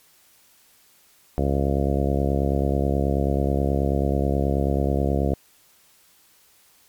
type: harmonic tone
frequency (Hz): 69.3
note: C#2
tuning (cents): 0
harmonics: 1 / 2 / 3 / 4 / 5 / 6 / 7 / 8 / 9 / 10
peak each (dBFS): -23 / -26 / -28 / -29 / -30 / -31 / -31 / -32 / -33 / -33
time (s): 1.38-5.34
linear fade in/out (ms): 0
effects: white hiss -57 dBFS RMS until 6.88 s + MP3 96 kbps